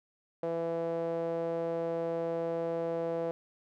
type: tone with band-pass filter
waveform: sawtooth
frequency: 166.7 Hz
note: E3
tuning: 20 cents sharp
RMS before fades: -33 dBFS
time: 0.43-3.31 s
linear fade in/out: 0 ms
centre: 550 Hz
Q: 4.3
effects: none